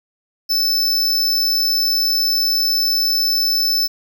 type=tone; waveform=square; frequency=5274 Hz; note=E8; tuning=in tune; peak=-15 dBFS; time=0.49-3.88 s; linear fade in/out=20 ms; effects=8-bit